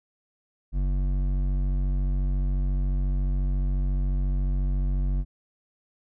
sine tone with hard clipping, 47.09 Hz, F#1, 31 cents sharp, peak -24 dBFS, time 0.72-5.25 s, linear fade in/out 50 ms, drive 10 dB, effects none

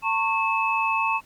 sine tone cluster, 899 / 1098 / 2600 Hz, A5 / C#6 / E7, +37 / -17 / -24 cents, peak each -25 dBFS, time 0.02-1.21 s, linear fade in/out 50 ms, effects pink hiss -56 dBFS RMS until 1.25 s + Opus 48 kbps

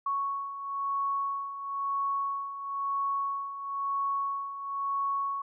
sine beating tone pair, 1108.7 / 1109.7 Hz, C#6 / C#6, 0 / +2 cents, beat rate 1 Hz, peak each -36 / -30 dBFS, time 0.06-5.42 s, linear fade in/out 5 ms, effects none

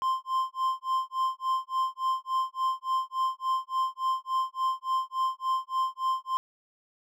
triangle tone with tremolo, 1046.5 Hz, C6, in tune, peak -21 dBFS, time 0.02-6.37 s, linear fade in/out 0 ms, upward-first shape sine, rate 3.5 Hz, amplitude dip 100%, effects none

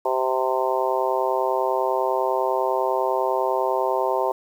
harmonic tone, 130 Hz, C3, 11 cents flat, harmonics 3 / 4 / 5 / 6 / 7 / 8, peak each -26 / -26 / -26 / -30 / -25 / -30 dBFS, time 0.05-4.32 s, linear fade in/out 5 ms, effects 8-bit

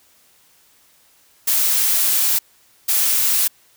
blue noise bursts at uneven times, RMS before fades -17 dBFS, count 2, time 1.47-2.39 / 2.88-3.48 s, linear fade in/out 10 ms, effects white hiss -55 dBFS RMS until 3.76 s

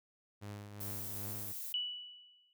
sawtooth tone with tremolo, 102.8 Hz, G#2, 17 cents flat, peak -39 dBFS, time 0.41-1.53 s, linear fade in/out 20 ms, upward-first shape triangle, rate 2.6 Hz, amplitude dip 55%
violet noise, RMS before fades -43 dBFS, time 0.8-1.73 s, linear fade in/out 10 ms
sine tone with exponential decay, 2955 Hz, F#7, 3 cents flat, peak -31 dBFS, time 1.74-2.53 s, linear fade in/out 1 ms, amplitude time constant 170 ms
effects noise-tail reverb RT60 0.1 s tail -25 dB re dry

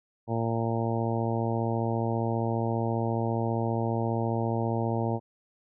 harmonic tone, 114.8 Hz, A#2, 26 cents flat, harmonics 1 / 2 / 3 / 4 / 5 / 6 / 7 / 8, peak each -29 / -32 / -34 / -35 / -36 / -37 / -37 / -38 dBFS, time 0.27-5.2 s, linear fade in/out 50 ms, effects none

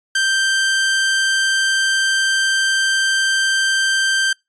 sawtooth tone, 1568 Hz, G6, in tune, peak -11 dBFS, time 0.15-4.33 s, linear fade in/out 5 ms, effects noise-tail reverb RT60 0.2 s tail -26 dB re dry + resampled to 22050 Hz

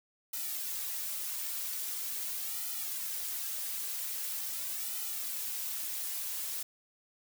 blue noise with flanger, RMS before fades -37 dBFS, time 0.33-6.63 s, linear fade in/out 5 ms, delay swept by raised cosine 1.8 to 4.7 ms, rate 0.43 Hz, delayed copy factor -0.85, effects none

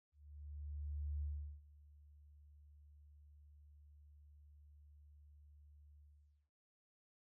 sine tone with ADSR envelope, 73.42 Hz, D2, in tune, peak -38 dBFS, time 0.12-6.5 s, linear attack 1100 ms, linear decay 390 ms, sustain -22 dB, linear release 500 ms, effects none

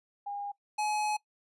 sine / square tone pair in turn, 811 / 846.1 Hz, G#5 / G#5, -41 / +32 cents, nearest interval minor second, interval 73 cents, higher second, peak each -34 / -29 dBFS, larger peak second, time 0.26-0.52 / 0.78-1.17 s, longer second, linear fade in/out 10 ms, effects noise-tail reverb RT60 0.1 s tail -20 dB re dry + resampled to 24000 Hz

